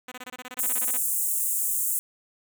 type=tone bursts; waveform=5% pulse; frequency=251.8 Hz; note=B3; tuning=34 cents sharp; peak=-25 dBFS; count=15; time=0.08-0.971 s; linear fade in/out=5 ms; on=37 ms; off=24 ms
type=high-pass noise; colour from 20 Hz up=pink; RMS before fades=-26 dBFS; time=0.59-1.99 s; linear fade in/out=0 ms; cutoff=7500 Hz; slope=48 dB/octave
effects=none